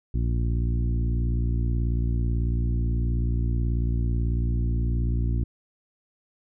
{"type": "harmonic tone with a mistuned harmonic", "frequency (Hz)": 58.4, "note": "A#1", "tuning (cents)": 4, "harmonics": [1, 2, 3, 4, 5, 6], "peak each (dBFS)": [-23, -27, -37, -36, -39, -42], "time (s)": [0.14, 5.44], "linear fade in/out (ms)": 5, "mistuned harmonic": 1, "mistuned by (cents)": 16, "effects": []}